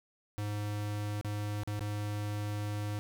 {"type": "tone with dropouts", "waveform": "square", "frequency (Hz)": 104.1, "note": "G#2", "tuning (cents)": 5, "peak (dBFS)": -34, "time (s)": [0.38, 2.99], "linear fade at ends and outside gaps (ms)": 0, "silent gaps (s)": [[1.212, 1.247], [1.634, 1.675], [1.793, 1.808]], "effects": []}